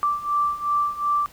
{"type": "beating tone pair", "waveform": "sine", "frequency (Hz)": [1170, 1172.7], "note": ["D6", "D6"], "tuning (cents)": [-7, -3], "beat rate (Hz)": 2.7, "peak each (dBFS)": [-25, -22], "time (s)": [0.03, 1.26], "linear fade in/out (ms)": 0, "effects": ["pink hiss -49 dBFS RMS until 1.32 s"]}